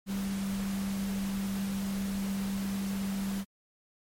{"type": "tone in noise", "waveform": "sine", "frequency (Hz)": 196, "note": "G3", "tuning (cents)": 0, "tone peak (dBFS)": -30, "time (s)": [0.06, 3.45], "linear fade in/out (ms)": 50, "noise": "pink", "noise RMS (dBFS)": -42, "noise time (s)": [0.06, 3.45], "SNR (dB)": 9, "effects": ["MP3 64 kbps"]}